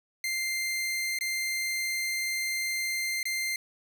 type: tone with dropouts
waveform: sawtooth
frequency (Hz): 2093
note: C7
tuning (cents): 0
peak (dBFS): -25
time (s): 0.24-3.56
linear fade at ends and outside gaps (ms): 2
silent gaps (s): 1.188-1.209 / 3.23-3.254
effects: none